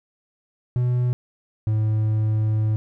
triangle tone pair in turn, 123.47 / 108.3 Hz, B2 / A2, 0 / -27 cents, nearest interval major second, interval 227 cents, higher first, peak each -16 dBFS, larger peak neither, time 0.76-1.13 / 1.67-2.76 s, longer second, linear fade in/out 0 ms, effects none

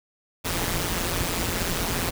pink noise with amplitude modulation, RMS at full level -23 dBFS, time 0.44-2.11 s, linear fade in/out 20 ms, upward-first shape sine, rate 175 Hz, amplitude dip 80%, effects none

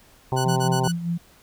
harmonic tone, 130 Hz, C3, 11 cents flat, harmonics 1 / 2 / 3 / 4 / 5 / 6 / 7 / 8, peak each -23 / -34 / -27 / -34 / -35 / -28 / -28 / -37 dBFS, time 0.32-0.88 s, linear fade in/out 2 ms
10% pulse tone bursts, 1480 Hz, F#6, in tune, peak -20 dBFS, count 5, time 0.36-0.923 s, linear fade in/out 20 ms, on 91 ms, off 27 ms
sine tone with tremolo, 170.6 Hz, F3, 40 cents flat, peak -21 dBFS, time 0.45-1.18 s, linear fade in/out 10 ms, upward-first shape sine, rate 4.9 Hz, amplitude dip 60%
effects pink hiss -54 dBFS RMS until 1.42 s

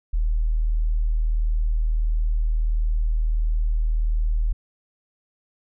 sine tone, 39.25 Hz, D#1, 16 cents sharp, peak -18 dBFS, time 0.13-4.53 s, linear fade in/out 10 ms, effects none

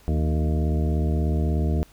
harmonic tone with a mistuned harmonic, 76.6 Hz, D#2, 27 cents flat, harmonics 1 / 2 / 3 / 4 / 5 / 6 / 8 / 9, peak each -21 / -27 / -31 / -33 / -35 / -37 / -39 / -40 dBFS, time 0.08-1.83 s, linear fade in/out 0 ms, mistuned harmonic 2, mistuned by +75 cents, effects added 50 Hz sine -55 dBFS peak until 1.92 s + pink hiss -55 dBFS RMS until 1.92 s

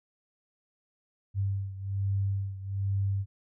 sine beating tone pair, 98 / 99.2 Hz, G2 / G2, 0 / +21 cents, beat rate 1.2 Hz, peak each -29 / -33 dBFS, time 1.34-3.26 s, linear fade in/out 50 ms, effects none

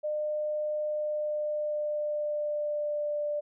sine tone with pitch glide, 604 to 591.2 Hz, D5 to D5, +48 to +11 cents, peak -28 dBFS, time 0.03-3.41 s, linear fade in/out 20 ms, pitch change -37 cents, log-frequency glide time 0.85-3.25 s, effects none

